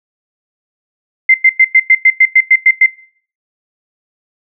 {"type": "tone bursts", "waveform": "sine", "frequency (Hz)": 2082, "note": "C7", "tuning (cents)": -9, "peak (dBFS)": -3, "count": 11, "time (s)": [1.29, 2.862], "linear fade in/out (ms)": 5, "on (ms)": 52, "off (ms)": 100, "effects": ["noise-tail reverb RT60 0.5 s tail -20 dB re dry"]}